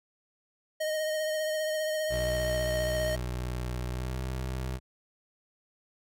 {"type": "tone with vibrato", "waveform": "square", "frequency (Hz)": 621, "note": "D#5", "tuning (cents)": -3, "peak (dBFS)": -29, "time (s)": [0.8, 3.16], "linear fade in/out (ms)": 10, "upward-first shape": "triangle", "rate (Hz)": 15, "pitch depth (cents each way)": 26}
{"type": "tone with pitch glide", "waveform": "25% pulse", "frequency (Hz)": [61.7, 64.02], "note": ["B1", "C2"], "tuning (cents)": [-1, -37], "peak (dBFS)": -28, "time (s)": [2.09, 4.8], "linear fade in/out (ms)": 50, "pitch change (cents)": 64, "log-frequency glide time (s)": [3.89, 4.18]}
{"effects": []}